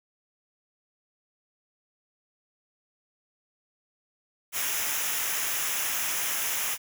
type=noise with comb filter; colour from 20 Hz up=white; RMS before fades=-29 dBFS; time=4.52-6.78 s; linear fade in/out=50 ms; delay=0.23 ms; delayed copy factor=-0.65; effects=none